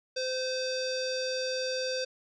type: tone with low-pass filter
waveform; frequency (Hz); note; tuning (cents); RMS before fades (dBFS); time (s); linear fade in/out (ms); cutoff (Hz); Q
square; 516; C5; -24; -32; 0.16-2.05; 10; 5000; 8
effects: none